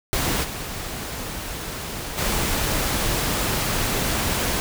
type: noise with level steps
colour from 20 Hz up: pink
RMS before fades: -23 / -31 / -23 dBFS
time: 0.13-4.6 s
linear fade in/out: 0 ms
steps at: 0.43 / 2.17 s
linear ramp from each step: 20 ms
effects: none